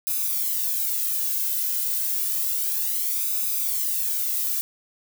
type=noise with flanger; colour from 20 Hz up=violet; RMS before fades=-25 dBFS; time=0.07-4.61 s; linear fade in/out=0 ms; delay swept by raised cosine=0.79 to 1.99 ms; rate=0.3 Hz; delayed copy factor=+0.8; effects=none